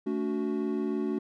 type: chord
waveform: triangle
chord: D major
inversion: second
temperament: equal with one note detuned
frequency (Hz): 220 / 286.1 / 370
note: A3 / D4 / F#4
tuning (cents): 0 / -45 / 0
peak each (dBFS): -30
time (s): 0.06-1.19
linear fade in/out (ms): 10
effects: none